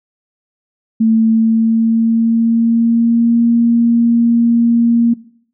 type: tone with pitch glide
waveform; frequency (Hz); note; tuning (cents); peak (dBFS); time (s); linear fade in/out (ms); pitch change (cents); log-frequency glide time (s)
sine; 223.5 to 233.9; A3 to A#3; +27 to +6; -8; 1-5.14; 10; +79; 1.29-3.41
effects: noise-tail reverb RT60 0.6 s tail -19 dB re dry